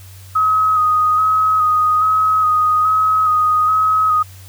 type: tone with vibrato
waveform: sine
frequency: 1260 Hz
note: D#6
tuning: 21 cents sharp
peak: -11 dBFS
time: 0.35-4.23 s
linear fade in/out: 10 ms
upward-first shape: square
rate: 1.2 Hz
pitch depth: 20 cents each way
effects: added 94 Hz sine -36 dBFS peak until 4.48 s + white hiss -44 dBFS RMS until 4.48 s